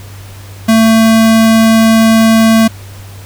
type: tone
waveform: square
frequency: 223.7 Hz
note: A3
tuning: 29 cents sharp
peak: -5 dBFS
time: 0.68-2.68 s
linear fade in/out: 10 ms
effects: added 98 Hz sine -28 dBFS peak until 3.25 s + pink hiss -36 dBFS RMS until 3.25 s